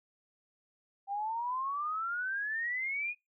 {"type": "exponential sweep", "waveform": "sine", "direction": "up", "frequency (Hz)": [782, 2489], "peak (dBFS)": -32, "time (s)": [1.07, 3.15], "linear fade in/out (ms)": 50, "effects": ["noise-tail reverb RT60 0.2 s tail -23 dB re dry"]}